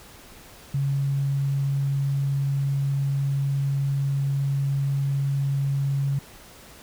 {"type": "tone", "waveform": "sine", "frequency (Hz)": 138.59, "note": "C#3", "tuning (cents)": 0, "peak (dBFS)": -21, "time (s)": [0.74, 6.19], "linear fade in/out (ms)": 5, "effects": ["pink hiss -47 dBFS RMS until 6.82 s"]}